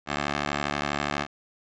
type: tone with band-pass filter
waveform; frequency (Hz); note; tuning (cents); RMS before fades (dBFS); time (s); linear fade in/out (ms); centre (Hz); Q
15% pulse; 72.3; D2; -27; -29; 0.06-1.27; 50; 1700; 0.59
effects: resampled to 16000 Hz